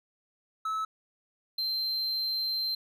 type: tone pair in turn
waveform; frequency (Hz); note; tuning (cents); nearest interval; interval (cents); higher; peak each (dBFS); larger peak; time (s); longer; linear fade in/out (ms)
triangle; 1300 / 4127; E6 / C8; -24 / -25; octave + minor sixth; 1999; second; -27; neither; 0.65-0.85 / 1.58-2.75; second; 5
effects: none